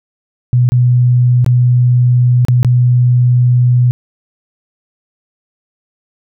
sine tone with dropouts, 123.47 Hz, B2, in tune, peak -6 dBFS, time 0.53-3.91 s, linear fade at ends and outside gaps 0 ms, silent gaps 0.69-0.72 / 1.445-1.463 / 2.45-2.484 / 2.63-2.647 s, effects none

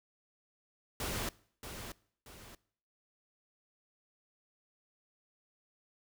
pink noise with echo, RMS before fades -37 dBFS, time 1-1.29 s, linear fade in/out 2 ms, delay 630 ms, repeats 2, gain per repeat -8 dB, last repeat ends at 2.55 s, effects noise-tail reverb RT60 0.6 s tail -22 dB re dry

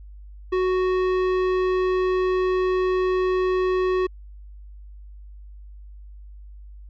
sine tone with tanh clipping, 370 Hz, F#4, in tune, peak -21 dBFS, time 0.52-4.07 s, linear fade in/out 10 ms, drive 15 dB, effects added 50 Hz sine -39 dBFS peak until 6.89 s

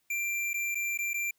square tone with dropouts, 2364 Hz, D7, 11 cents sharp, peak -30 dBFS, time 0.1-1.31 s, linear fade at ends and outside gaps 5 ms, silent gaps 0.533-0.541 / 0.747-0.753 / 0.976-0.987 / 1.134-1.141 s, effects white hiss -74 dBFS RMS until 1.38 s

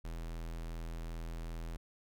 square tone, 41.29 Hz, E1, 4 cents sharp, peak -40 dBFS, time 0.04-1.77 s, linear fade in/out 10 ms, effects none

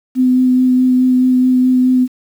sine tone with vibrato, 254.3 Hz, C4, 49 cents flat, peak -8 dBFS, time 0.15-2.08 s, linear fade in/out 50 ms, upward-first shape sine, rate 4.7 Hz, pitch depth 12 cents each way, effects 7-bit

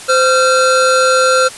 square tone pair together, 517.1 / 1374 Hz, C5 / F6, -20 / -29 cents, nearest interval octave + perfect fourth, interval 1691 cents, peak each -12 dBFS, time 0.08-1.49 s, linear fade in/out 20 ms, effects white hiss -31 dBFS RMS until 1.57 s + resampled to 24000 Hz

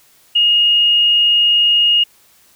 sine tone, 2859 Hz, F7, 40 cents sharp, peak -9 dBFS, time 0.35-2.04 s, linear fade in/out 10 ms, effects white hiss -51 dBFS RMS until 2.55 s

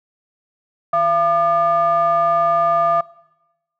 triangle ring-modulated tone, 261.3 Hz, C4, 2 cents flat, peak -9 dBFS, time 0.93-3.01 s, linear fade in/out 5 ms, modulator 942 Hz, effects noise-tail reverb RT60 1.0 s tail -21 dB re dry

